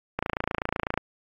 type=click train; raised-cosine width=0.5 ms; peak=-11 dBFS; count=23; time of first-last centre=0.19-0.976 s; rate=28 Hz; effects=AAC 48 kbps